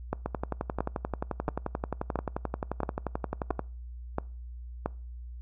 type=two click trains; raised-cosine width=1 ms; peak=-14 / -16 dBFS; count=8 / 39; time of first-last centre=0.13-4.86 / 0.26-3.593 s; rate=1.48 / 11.4 Hz; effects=noise-tail reverb RT60 0.4 s tail -24 dB re dry + added 60 Hz sine -39 dBFS peak until 5.41 s